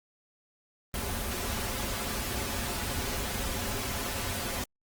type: noise with comb filter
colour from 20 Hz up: pink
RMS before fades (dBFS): -33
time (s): 0.94-4.64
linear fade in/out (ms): 2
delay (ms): 6.4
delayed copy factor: -0.65
effects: Opus 24 kbps